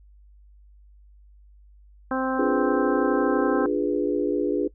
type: harmonic tone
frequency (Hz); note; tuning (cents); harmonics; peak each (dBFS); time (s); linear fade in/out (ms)
261.6; C4; 0; 1 / 2 / 3 / 4 / 5 / 6; -26 / -29 / -31 / -32 / -33 / -34; 2.11-3.66; 2
type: chord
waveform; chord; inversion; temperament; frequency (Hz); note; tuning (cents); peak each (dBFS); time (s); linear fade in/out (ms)
sine; D diminished seventh; none; equal with one note detuned; 293.7 / 349.2 / 413.6 / 493.9; D4 / F4 / Ab4 / Cb5; 0 / 0 / -7 / 0; -25 / -27 / -26 / -29; 2.38-4.68; 10
effects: noise-tail reverb RT60 0.1 s tail -21 dB re dry + added 50 Hz sine -49 dBFS peak until 4.74 s